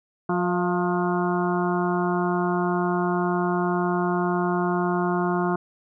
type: harmonic tone with a mistuned harmonic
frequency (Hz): 178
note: F3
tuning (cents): +33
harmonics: 1 / 2 / 4 / 5 / 6 / 7 / 8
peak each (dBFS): -25 / -25 / -29 / -33 / -31 / -34 / -34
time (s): 0.29-5.56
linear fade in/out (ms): 5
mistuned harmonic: 4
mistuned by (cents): -29
effects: none